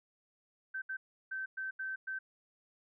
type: tone bursts at uneven times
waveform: sine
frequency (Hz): 1546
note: G6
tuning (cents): -24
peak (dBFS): -36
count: 6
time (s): 0.74-0.82 / 0.89-0.97 / 1.31-1.46 / 1.57-1.71 / 1.79-1.96 / 2.07-2.19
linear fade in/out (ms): 10
effects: none